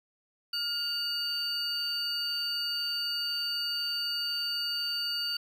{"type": "tone cluster", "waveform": "triangle", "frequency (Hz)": [1415, 2850, 4576], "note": ["F6", "F7", "D8"], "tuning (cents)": [22, 34, -46], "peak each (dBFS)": [-38, -35, -29], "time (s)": [0.53, 5.37], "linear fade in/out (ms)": 5, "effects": ["tanh soft clip ceiling -21 dBFS", "11-bit"]}